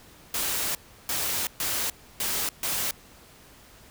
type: noise bursts at uneven times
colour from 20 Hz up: white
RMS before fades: -28 dBFS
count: 5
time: 0.34-0.75 / 1.09-1.47 / 1.6-1.9 / 2.2-2.49 / 2.63-2.91 s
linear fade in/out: 2 ms
effects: pink hiss -52 dBFS RMS until 3.9 s